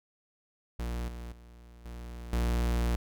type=tone with level steps; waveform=45% pulse; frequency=59 Hz; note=A#1; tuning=22 cents sharp; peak=-32 / -39 / -50 / -40 / -26 dBFS; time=0.79-2.96 s; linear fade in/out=5 ms; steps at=1.08 / 1.32 / 1.85 / 2.33 s; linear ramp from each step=2 ms; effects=none